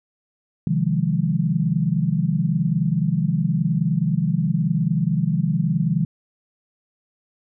sine chord, F minor seventh, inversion second, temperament equal with one note detuned, 130.81 / 155.56 / 174.61 / 204.8 Hz, C3 / Eb3 / F3 / Ab3, 0 / 0 / 0 / -24 cents, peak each -26 / -21 / -22 / -26 dBFS, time 0.67-6.05 s, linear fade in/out 2 ms, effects none

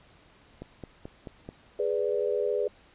click train, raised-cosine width 2 ms, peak -25 dBFS, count 5, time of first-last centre 0.62-1.49 s, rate 4.6 Hz
sine chord, G# diminished, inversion none, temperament equal, 415.3 / 493.9 / 587.3 Hz, G#4 / B4 / D5, 0 / 0 / 0 cents, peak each -28 / -29 / -32 dBFS, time 1.79-2.68 s, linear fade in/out 5 ms
effects pink hiss -58 dBFS RMS until 2.94 s + resampled to 8000 Hz

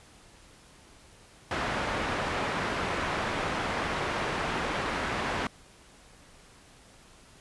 white low-pass noise, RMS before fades -31 dBFS, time 1.51-5.47 s, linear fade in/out 2 ms, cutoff 1600 Hz, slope 12 dB/octave, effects pink hiss -55 dBFS RMS until 7.4 s + resampled to 24000 Hz

